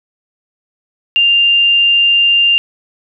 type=tone; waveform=sine; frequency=2794 Hz; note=F7; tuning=in tune; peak=-7 dBFS; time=1.16-2.58 s; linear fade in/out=0 ms; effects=none